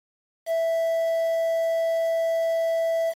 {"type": "tone with quantisation", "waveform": "triangle", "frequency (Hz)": 659.3, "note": "E5", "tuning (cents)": 0, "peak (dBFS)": -19, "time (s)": [0.46, 3.14], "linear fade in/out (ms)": 50, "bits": 7, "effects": ["AAC 48 kbps"]}